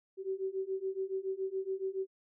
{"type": "beating tone pair", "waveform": "sine", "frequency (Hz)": [379, 386.1], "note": ["F#4", "G4"], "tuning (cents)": [42, -26], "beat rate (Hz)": 7.1, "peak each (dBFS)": [-37, -36], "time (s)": [0.17, 2.07], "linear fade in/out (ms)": 50, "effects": []}